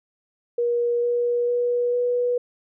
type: tone with pitch steps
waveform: sine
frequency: 477 / 480.9 / 484.8 / 488.7 Hz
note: A#4 / B4 / B4 / B4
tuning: +40 / -46 / -32 / -18 cents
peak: -19 dBFS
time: 0.58-2.38 s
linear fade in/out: 5 ms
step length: 450 ms
effects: none